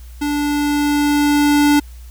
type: tone with level ramp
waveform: square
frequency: 291.7 Hz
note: D4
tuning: 12 cents flat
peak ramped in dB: -18 to -10 dBFS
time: 0.21-1.8 s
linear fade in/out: 10 ms
effects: added 60 Hz sine -33 dBFS peak until 2.1 s + white hiss -49 dBFS RMS until 2.1 s